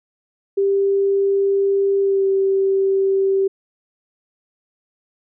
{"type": "tone with pitch glide", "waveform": "sine", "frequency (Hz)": [394.8, 388.2], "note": ["G4", "G4"], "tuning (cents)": [12, -17], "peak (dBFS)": -14, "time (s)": [0.57, 3.48], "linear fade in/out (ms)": 10, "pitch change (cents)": -29, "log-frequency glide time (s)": [2.01, 2.26], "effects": []}